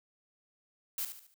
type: noise with echo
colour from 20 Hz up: blue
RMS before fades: -35 dBFS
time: 0.98-1.05 s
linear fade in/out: 2 ms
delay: 73 ms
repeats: 4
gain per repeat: -8 dB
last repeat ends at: 1.342 s
effects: none